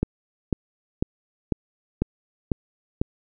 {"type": "click train", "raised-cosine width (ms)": 3, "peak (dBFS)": -8, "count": 7, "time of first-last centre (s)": [0.03, 3.015], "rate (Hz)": 2.01, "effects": []}